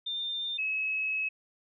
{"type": "tone pair in turn", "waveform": "sine", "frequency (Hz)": [3604, 2572], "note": ["A7", "E7"], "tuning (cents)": [41, -43], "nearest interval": "tritone", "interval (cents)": 584, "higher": "first", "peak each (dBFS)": [-31, -28], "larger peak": "second", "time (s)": [[0.06, 0.58], [0.58, 1.29]], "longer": "second", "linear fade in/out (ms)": 10, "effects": []}